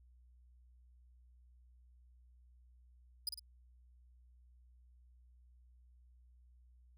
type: tone with echo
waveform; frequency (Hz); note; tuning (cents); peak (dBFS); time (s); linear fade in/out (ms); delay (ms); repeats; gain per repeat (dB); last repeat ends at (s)
sawtooth; 4958; D#8; -7; -32; 3.27-3.29; 2; 52; 2; -6; 3.394
effects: added 61 Hz sine -61 dBFS peak until 6.97 s